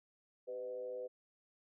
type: tone with frequency modulation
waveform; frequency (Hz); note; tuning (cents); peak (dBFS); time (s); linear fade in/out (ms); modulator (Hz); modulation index
sine; 503; B4; +32; -40; 0.47-1.08; 20; 113; 0.63
effects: none